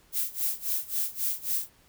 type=noise with tremolo; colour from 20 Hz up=violet; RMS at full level=-27 dBFS; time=0.12-1.7 s; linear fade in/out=50 ms; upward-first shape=sine; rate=3.7 Hz; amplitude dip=90%; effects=pink hiss -61 dBFS RMS until 1.88 s